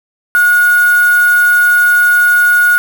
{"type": "tone with quantisation", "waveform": "sine", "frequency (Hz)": 1446, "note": "F#6", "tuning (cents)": -40, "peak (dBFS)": -6, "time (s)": [0.35, 2.78], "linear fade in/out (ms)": 0, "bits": 3, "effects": []}